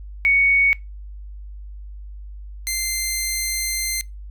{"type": "tone pair in turn", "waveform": ["sine", "10% pulse"], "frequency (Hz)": [2228, 2084], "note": ["C#7", "C7"], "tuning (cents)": [8, -7], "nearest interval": "minor second", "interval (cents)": 115, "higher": "first", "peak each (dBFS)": -13, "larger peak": "neither", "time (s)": [[0.25, 0.73], [2.67, 4.01]], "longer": "second", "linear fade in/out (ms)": 0, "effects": ["noise-tail reverb RT60 0.2 s tail -22 dB re dry", "added 50 Hz sine -33 dBFS peak until 4.3 s"]}